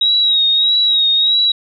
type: tone with vibrato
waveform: sine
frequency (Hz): 3810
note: A#7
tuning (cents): +37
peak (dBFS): -10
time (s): 0.01-1.52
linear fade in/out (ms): 5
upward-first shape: sine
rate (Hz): 1.6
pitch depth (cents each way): 47
effects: none